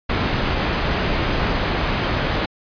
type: low-pass noise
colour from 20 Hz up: pink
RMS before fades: -21 dBFS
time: 0.09-2.46 s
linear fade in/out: 10 ms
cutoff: 3300 Hz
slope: 12 dB/octave
effects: resampled to 11025 Hz